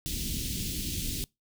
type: band-stop noise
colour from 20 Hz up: pink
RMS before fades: -33 dBFS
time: 0.06-1.24 s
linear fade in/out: 0 ms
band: 300 to 3000 Hz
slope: 24 dB/octave
effects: noise-tail reverb RT60 0.2 s tail -24 dB re dry